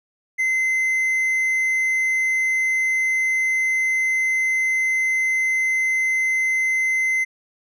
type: tone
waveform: triangle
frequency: 2060 Hz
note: C7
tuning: 28 cents flat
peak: -16 dBFS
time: 0.38-7.25 s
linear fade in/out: 20 ms
effects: none